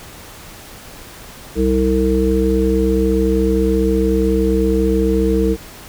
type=harmonic tone; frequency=64.8 Hz; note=C2; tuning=16 cents flat; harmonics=1 / 3 / 5 / 7; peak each=-18 / -19 / -18 / -17 dBFS; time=1.55-5.57 s; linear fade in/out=50 ms; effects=pink hiss -37 dBFS RMS until 5.88 s